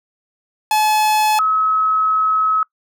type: tone pair in turn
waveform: 45% pulse / sine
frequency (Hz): 857 / 1284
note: A5 / E6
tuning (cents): -46 / -46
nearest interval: perfect fifth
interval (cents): 700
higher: second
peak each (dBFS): -13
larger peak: neither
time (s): 0.71-1.39 / 1.39-2.63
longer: second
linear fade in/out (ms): 2
effects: noise-tail reverb RT60 0.1 s tail -24 dB re dry